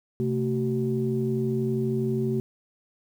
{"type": "tone cluster", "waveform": "sine", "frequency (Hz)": [130.2, 222.6, 377.4], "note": ["C3", "A3", "F#4"], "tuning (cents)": [-8, 20, 34], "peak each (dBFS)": -27, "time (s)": [0.2, 2.4], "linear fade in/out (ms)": 0, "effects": ["tanh soft clip ceiling -14 dBFS", "9-bit"]}